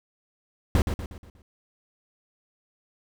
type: noise with echo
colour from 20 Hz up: brown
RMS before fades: -19 dBFS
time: 0.75-0.82 s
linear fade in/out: 2 ms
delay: 120 ms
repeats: 5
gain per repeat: -7 dB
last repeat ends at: 1.42 s
effects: none